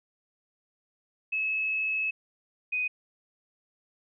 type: tone pair in turn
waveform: sine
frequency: 2587 / 2497 Hz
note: E7 / D#7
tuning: -33 / +6 cents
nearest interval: minor second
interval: 61 cents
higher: first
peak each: -26 dBFS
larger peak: neither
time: 1.32-2.11 / 2.72-2.88 s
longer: first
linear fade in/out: 10 ms
effects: none